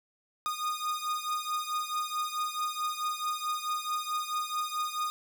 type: beating tone pair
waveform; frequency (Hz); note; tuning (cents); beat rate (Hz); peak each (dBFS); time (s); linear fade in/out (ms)
45% pulse; 1229 / 1233.6; D#6 / D#6; -22 / -15; 4.6; -33 / -35; 0.46-5.1; 0
effects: none